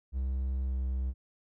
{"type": "tone with pitch glide", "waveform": "triangle", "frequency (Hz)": [65.41, 64.62], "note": ["C2", "C2"], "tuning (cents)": [0, -21], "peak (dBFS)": -27, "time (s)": [0.12, 1.14], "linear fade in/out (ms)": 50, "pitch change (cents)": -21, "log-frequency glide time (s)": [0.67, 0.72], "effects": []}